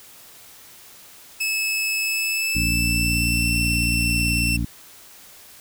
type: tone with pitch glide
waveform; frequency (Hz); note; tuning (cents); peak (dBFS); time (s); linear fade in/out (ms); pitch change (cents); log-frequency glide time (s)
sawtooth; 2600 to 2689; E7 to E7; -24 to +34; -18; 1.4-4.57; 10; +58; 2.01-3.54
type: harmonic tone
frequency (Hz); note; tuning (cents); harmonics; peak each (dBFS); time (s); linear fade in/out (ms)
58.27; A#1; 0; 1 / 2 / 3 / 4 / 5; -24 / -27 / -29 / -30 / -31; 2.55-4.65; 5
effects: white hiss -46 dBFS RMS until 5.6 s